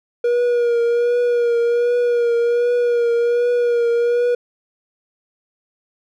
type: tone with vibrato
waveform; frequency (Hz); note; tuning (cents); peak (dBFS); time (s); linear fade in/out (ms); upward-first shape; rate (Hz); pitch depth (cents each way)
triangle; 477.3; A#4; +41; -12; 0.24-4.35; 5; triangle; 1.3; 34
effects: none